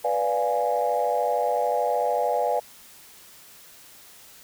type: chord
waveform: sine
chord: B diminished seventh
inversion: none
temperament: equal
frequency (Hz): 493.9 / 587.3 / 698.5 / 830.6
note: B4 / D5 / F5 / Ab5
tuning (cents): 0 / 0 / 0 / 0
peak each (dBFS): -26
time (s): 0.04-2.6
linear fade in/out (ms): 10
effects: tanh soft clip ceiling -12 dBFS + white hiss -49 dBFS RMS until 4.43 s